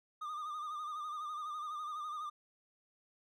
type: tone with vibrato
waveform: triangle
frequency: 1215 Hz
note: D#6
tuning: 42 cents flat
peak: -37 dBFS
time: 0.21-2.3 s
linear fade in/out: 10 ms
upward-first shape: sine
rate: 12 Hz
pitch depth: 57 cents each way
effects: none